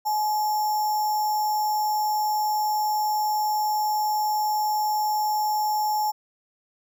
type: tone with sample-and-hold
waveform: sine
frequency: 850 Hz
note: G#5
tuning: 40 cents sharp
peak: -21 dBFS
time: 0.05-6.12 s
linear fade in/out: 20 ms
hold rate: 6300 Hz
effects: none